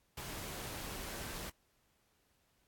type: tone in noise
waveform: sine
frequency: 1551 Hz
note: G6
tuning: 19 cents flat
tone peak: -55 dBFS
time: 1.11-1.34 s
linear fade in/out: 5 ms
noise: pink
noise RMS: -44 dBFS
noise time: 0.17-1.5 s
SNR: -14 dB
effects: pink hiss -75 dBFS RMS until 2.67 s + AAC 64 kbps